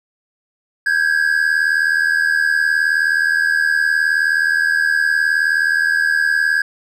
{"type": "tone pair together", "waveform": "triangle", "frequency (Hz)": [1582, 1661.2], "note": ["G6", "G#6"], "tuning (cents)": [15, 0], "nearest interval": "minor second", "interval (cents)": 85, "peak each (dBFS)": [-15, -14], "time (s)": [0.86, 6.62], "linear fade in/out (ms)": 5, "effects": []}